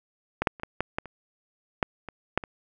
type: clicks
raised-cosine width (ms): 0.5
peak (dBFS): -10 / -6 / -29 / -15 / -10 / -12 / -26 / -7 / -22 / -7 / -21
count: 11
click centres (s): 0.42 / 0.472 / 0.598 / 0.634 / 0.806 / 0.985 / 1.057 / 1.828 / 2.087 / 2.376 / 2.438
effects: none